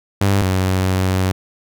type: tone pair in turn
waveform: sawtooth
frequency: 99 / 93.67 Hz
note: G2 / F#2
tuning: +18 / +22 cents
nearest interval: minor second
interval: 96 cents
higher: first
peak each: -9 / -11 dBFS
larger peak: first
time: 0.21-0.42 / 0.42-1.32 s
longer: second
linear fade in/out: 5 ms
effects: none